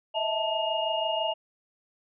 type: tone cluster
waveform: sine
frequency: 634 / 660 / 884 / 2847 Hz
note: D#5 / E5 / A5 / F7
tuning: +32 / +2 / +8 / +33 cents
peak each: -31 dBFS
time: 0.14-1.34 s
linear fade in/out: 20 ms
effects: none